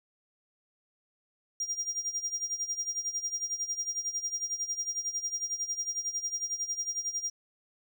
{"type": "tone with tremolo", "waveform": "triangle", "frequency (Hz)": 5700, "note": "F8", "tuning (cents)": 34, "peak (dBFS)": -27, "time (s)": [1.6, 7.3], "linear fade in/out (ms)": 2, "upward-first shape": "sine", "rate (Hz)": 11, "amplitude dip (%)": 80, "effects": []}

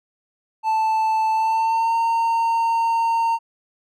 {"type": "tone with pitch glide", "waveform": "triangle", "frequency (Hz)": [880, 916.8], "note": ["A5", "A#5"], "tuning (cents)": [0, -29], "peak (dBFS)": -15, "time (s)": [0.63, 3.39], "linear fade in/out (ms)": 50, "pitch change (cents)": 71, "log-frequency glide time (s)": [1.32, 1.96], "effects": []}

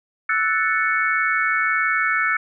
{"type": "chord", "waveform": "sine", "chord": "F# minor seventh", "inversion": "third", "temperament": "equal", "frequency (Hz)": [1318.5, 1480, 1760, 2217], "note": ["E6", "F#6", "A6", "C#7"], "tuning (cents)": [0, 0, 0, 0], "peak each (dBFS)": -23, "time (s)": [0.29, 2.37], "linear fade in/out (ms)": 5, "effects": []}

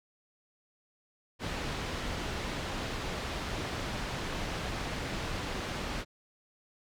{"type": "low-pass noise", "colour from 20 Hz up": "pink", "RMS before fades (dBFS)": -36, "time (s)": [1.39, 6.05], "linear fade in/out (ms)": 50, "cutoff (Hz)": 4600, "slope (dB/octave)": 12, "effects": []}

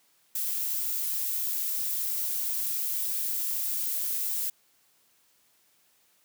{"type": "noise", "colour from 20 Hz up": "violet", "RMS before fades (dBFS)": -30, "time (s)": [0.35, 4.5], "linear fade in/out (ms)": 5, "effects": ["white hiss -66 dBFS RMS until 6.24 s", "high-pass 100 Hz 12 dB/octave"]}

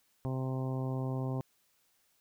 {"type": "harmonic tone", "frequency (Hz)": 130.81, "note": "C3", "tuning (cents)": 0, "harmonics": [1, 2, 3, 4, 5, 6, 7, 8], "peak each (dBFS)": [-33, -39, -43, -45, -47, -49, -50, -51], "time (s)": [0.25, 1.41], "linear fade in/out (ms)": 0, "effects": ["white hiss -72 dBFS RMS until 2.2 s"]}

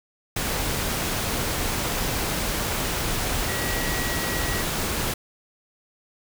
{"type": "tone in noise", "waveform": "sine", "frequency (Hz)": 1920, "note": "B6", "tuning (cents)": -49, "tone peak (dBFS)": -32, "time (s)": [3.48, 4.62], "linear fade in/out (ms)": 5, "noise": "pink", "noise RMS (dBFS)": -26, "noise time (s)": [0.36, 5.14], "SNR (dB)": -9, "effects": []}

